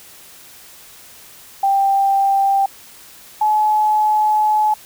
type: tone pair in turn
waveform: sine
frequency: 787 / 853.1 Hz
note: G5 / G#5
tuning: +7 / +46 cents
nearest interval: minor second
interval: 139 cents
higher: second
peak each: -12 dBFS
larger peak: neither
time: 1.63-2.66 / 3.41-4.74 s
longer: second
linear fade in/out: 5 ms
effects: white hiss -42 dBFS RMS until 4.85 s